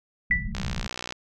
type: low-pass noise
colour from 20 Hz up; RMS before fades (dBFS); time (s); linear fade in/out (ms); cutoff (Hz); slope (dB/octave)
pink; -31; 0.3-0.87; 5; 220; 96
type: tone with exponential decay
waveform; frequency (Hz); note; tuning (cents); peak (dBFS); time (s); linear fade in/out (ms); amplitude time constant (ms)
sine; 1972; B6; -3; -15; 0.31-0.52; 1; 45
type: click train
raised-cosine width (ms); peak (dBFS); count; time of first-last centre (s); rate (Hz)
0.2; -15; 36; 0.55-1.124; 61
effects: none